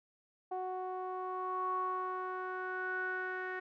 sawtooth tone with low-pass filter sweep, 370 Hz, F#4, in tune, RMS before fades -38 dBFS, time 0.51-3.6 s, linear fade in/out 10 ms, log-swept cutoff 840 to 1700 Hz, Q 9.4, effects none

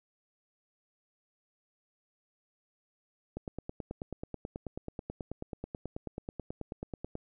click train, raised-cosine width 2 ms, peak -24 dBFS, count 36, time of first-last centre 3.37-7.154 s, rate 9.25 Hz, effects none

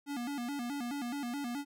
square tone with vibrato, 261.6 Hz, C4, in tune, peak -36 dBFS, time 0.06-1.65 s, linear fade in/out 50 ms, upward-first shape square, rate 4.7 Hz, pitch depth 150 cents each way, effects none

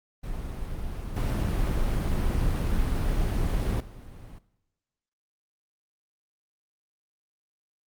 brown noise with level steps, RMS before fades -34 / -25 / -43 dBFS, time 0.23-4.39 s, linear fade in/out 10 ms, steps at 1.16 / 3.8 s, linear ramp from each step 5 ms, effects noise-tail reverb RT60 1.0 s tail -18 dB re dry + Opus 32 kbps

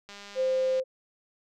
click train, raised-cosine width 0.2 ms, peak -28 dBFS, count 144, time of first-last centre 0.09-0.798 s, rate 202 Hz
sine tone, 521 Hz, C5, 7 cents flat, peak -23 dBFS, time 0.35-0.84 s, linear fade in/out 50 ms
effects none

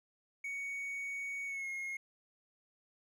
triangle tone with pitch glide, 2234 to 2153 Hz, C#7 to C7, +13 to +49 cents, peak -36 dBFS, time 0.44-1.97 s, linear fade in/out 5 ms, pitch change -64 cents, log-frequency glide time 1.46-1.68 s, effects none

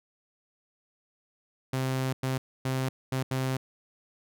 sawtooth tone bursts at uneven times, 131.1 Hz, C3, 4 cents sharp, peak -23 dBFS, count 5, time 1.73-2.13 / 2.23-2.38 / 2.65-2.89 / 3.12-3.23 / 3.31-3.57 s, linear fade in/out 5 ms, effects none

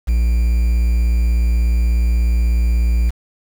triangle tone with quantisation, 58.27 Hz, A#1, in tune, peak -10 dBFS, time 0.07-3.11 s, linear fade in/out 20 ms, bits 6, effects none

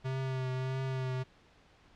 square tone with vibrato, 130.81 Hz, C3, in tune, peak -33 dBFS, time 0.04-1.24 s, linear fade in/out 20 ms, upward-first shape triangle, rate 1.6 Hz, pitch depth 29 cents each way, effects pink hiss -62 dBFS RMS until 1.95 s + low-pass 4000 Hz 12 dB/octave

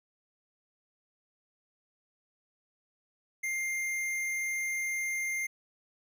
triangle tone with hard clipping, 2107 Hz, C7, 12 cents sharp, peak -32 dBFS, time 3.43-5.47 s, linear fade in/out 10 ms, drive 17 dB, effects none

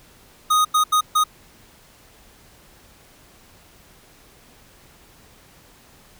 square tone bursts at uneven times, 1244 Hz, D#6, 1 cent flat, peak -15 dBFS, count 4, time 0.5-0.65 / 0.74-0.84 / 0.92-1.01 / 1.15-1.24 s, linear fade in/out 10 ms, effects pink hiss -51 dBFS RMS until 6.19 s

